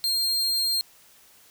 40% pulse tone, 4202 Hz, C8, 7 cents sharp, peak -21 dBFS, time 0.04-0.81 s, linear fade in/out 0 ms, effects white hiss -55 dBFS RMS until 1.5 s

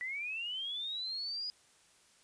sine linear sweep, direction up, 1943 to 4965 Hz, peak -36 dBFS, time 0.01-1.5 s, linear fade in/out 0 ms, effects white hiss -65 dBFS RMS until 2.23 s + resampled to 22050 Hz

